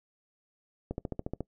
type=click train; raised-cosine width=2 ms; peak=-20 dBFS; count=8; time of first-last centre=0.91-1.406 s; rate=14.1 Hz; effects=noise-tail reverb RT60 0.1 s tail -22 dB re dry